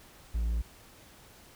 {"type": "tone", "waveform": "triangle", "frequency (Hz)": 56.9, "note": "A#1", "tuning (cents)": -41, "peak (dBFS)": -25, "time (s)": [0.34, 0.62], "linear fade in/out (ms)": 10, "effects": ["pink hiss -55 dBFS RMS until 1.55 s"]}